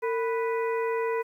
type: harmonic tone with a mistuned harmonic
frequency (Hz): 493.9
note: B4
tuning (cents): 0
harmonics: 1 / 2 / 3 / 4 / 5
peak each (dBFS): -26 / -32 / -41 / -38 / -43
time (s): 0.02-1.23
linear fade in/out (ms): 20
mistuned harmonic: 1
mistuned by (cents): -140
effects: 10-bit